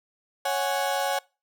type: chord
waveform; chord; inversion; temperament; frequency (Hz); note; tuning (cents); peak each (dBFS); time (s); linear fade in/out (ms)
35% pulse; C# suspended fourth; none; equal; 554.4 / 740 / 830.6; C#5 / F#5 / G#5; 0 / 0 / 0; -27; 0.45-1.19; 5
effects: noise-tail reverb RT60 0.3 s tail -24 dB re dry